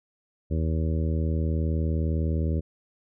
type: harmonic tone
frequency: 79.8 Hz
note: D#2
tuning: 44 cents sharp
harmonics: 1 / 2 / 3 / 4 / 5 / 6 / 7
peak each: -24 / -30 / -34 / -36 / -38 / -40 / -41 dBFS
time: 0.5-2.61 s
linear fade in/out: 20 ms
effects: none